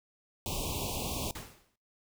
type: band-stop noise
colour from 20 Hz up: pink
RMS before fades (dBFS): -35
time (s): 0.46-1.31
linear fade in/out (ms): 0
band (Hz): 1100 to 2400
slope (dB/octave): 96
type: noise with exponential decay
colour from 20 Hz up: pink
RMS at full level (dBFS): -39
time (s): 1.35-1.76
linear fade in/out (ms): 5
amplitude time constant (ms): 87
effects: noise-tail reverb RT60 0.3 s tail -20 dB re dry